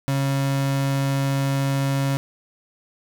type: tone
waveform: 35% pulse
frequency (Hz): 137.4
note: C#3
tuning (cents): -15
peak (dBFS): -18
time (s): 0.08-2.17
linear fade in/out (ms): 0
effects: none